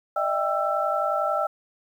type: tone cluster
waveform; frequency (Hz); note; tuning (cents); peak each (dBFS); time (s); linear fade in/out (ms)
sine; 604 / 655 / 789 / 1332; D5 / E5 / G5 / E6; +48 / -11 / +11 / +18; -27 / -29 / -28 / -26; 0.16-1.47; 5
effects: 9-bit